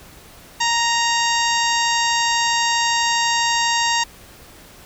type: harmonic tone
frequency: 932.3 Hz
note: A#5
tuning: in tune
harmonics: 1 / 2 / 3 / 4 / 5 / 6 / 7 / 8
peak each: -20 / -23 / -25 / -26 / -27 / -28 / -28 / -29 dBFS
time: 0.6-4.04 s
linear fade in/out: 10 ms
effects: pink hiss -44 dBFS RMS until 4.85 s

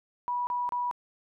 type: tone bursts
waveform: sine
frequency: 976 Hz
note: B5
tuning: 21 cents flat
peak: -27 dBFS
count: 3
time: 0.28-0.912 s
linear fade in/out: 0 ms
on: 190 ms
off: 31 ms
effects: none

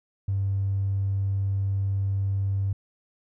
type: tone with tanh clipping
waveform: triangle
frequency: 98 Hz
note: G2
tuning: in tune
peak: -22 dBFS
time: 0.28-2.73 s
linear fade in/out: 5 ms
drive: 1 dB
effects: none

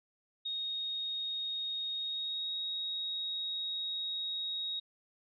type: tone with pitch glide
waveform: sine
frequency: 3732 to 3775 Hz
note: A#7 to A#7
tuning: +1 to +21 cents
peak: -34 dBFS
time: 0.45-4.8 s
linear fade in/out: 10 ms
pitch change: +20 cents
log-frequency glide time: 1.94-2.54 s
effects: none

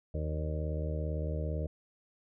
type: harmonic tone with a mistuned harmonic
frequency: 77.78 Hz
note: D#2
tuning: in tune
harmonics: 1 / 2 / 3 / 4 / 5 / 6 / 7 / 8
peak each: -33 / -38 / -50 / -45 / -49 / -43 / -45 / -44 dBFS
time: 0.14-1.67 s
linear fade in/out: 5 ms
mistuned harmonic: 8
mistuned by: -37 cents
effects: none

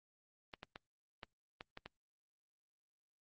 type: clicks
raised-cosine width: 0.3 ms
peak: -30 dBFS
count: 7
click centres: 0.538 / 0.631 / 0.759 / 1.232 / 1.609 / 1.774 / 1.86 s
effects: Opus 32 kbps

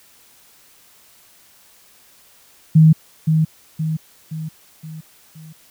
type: tone with echo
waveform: sine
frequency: 158 Hz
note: D#3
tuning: 27 cents sharp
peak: -6 dBFS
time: 2.75-2.93 s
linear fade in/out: 10 ms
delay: 520 ms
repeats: 5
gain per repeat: -6 dB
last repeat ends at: 5.53 s
effects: white hiss -51 dBFS RMS until 5.7 s

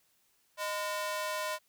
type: ring-modulated tone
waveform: sawtooth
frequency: 819 Hz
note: G#5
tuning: 24 cents flat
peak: -26 dBFS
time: 0.57-1.59 s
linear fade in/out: 50 ms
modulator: 200 Hz
effects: white hiss -71 dBFS RMS until 1.68 s

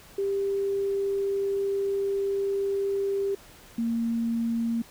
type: tone pair in turn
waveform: sine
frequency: 395.5 / 230.9 Hz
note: G4 / A#3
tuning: +15 / -16 cents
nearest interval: major sixth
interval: 931 cents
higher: first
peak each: -24 dBFS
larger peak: neither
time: 0.18-3.35 / 3.78-4.82 s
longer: first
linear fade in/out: 5 ms
effects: pink hiss -51 dBFS RMS until 4.9 s

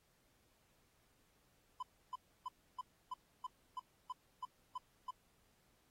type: tone bursts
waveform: triangle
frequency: 1008 Hz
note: B5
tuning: 35 cents sharp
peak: -38 dBFS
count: 11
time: 1.8-5.108 s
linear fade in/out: 5 ms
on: 28 ms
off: 300 ms
effects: pink hiss -75 dBFS RMS until 5.9 s + AAC 48 kbps

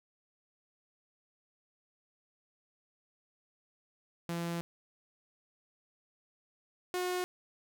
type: tone pair in turn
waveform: sawtooth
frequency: 170 / 362 Hz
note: F3 / F#4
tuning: -46 / -38 cents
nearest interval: octave + minor second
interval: 1308 cents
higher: second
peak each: -30 / -28 dBFS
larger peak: second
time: 4.29-4.61 / 6.94-7.24 s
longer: first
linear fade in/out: 0 ms
effects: none

